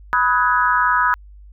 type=chord; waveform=sine; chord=G# minor seventh; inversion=first; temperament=equal with one note detuned; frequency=987.8 / 1262.6 / 1480 / 1661.2 Hz; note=B5 / D#6 / F#6 / G#6; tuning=0 / +25 / 0 / 0 cents; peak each=-18 / -18 / -20 / -22 dBFS; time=0.13-1.14 s; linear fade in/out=0 ms; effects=added 50 Hz sine -39 dBFS peak until 1.52 s